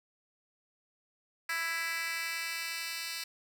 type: tone with high-pass filter sweep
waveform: 10% pulse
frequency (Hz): 331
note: E4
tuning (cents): +7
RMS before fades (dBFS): -36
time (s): 1.49-3.24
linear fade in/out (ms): 5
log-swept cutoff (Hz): 1800 to 3200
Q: 2
effects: none